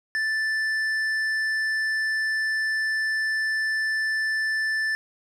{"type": "tone with tanh clipping", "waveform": "sine", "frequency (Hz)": 1760, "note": "A6", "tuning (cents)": 0, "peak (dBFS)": -24, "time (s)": [0.15, 4.95], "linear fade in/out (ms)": 0, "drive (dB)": 8, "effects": []}